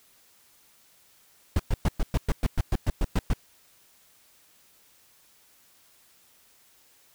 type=noise bursts; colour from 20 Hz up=brown; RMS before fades=-22 dBFS; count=13; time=1.56-3.335 s; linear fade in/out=2 ms; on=35 ms; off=110 ms; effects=white hiss -60 dBFS RMS until 7.14 s